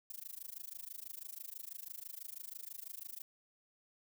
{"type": "noise with amplitude modulation", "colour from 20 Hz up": "violet", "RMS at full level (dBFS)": -44, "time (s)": [0.1, 3.22], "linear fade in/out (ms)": 2, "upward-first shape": "sine", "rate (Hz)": 26.1, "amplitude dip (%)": 100, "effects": []}